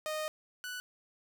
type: tone pair in turn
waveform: sawtooth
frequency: 618 / 1483.9 Hz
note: D#5 / F#6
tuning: -12 / +5 cents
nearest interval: octave + minor third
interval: 1517 cents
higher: second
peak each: -30 / -35 dBFS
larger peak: first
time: 0.06-0.28 / 0.64-0.8 s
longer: first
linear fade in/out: 0 ms
effects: none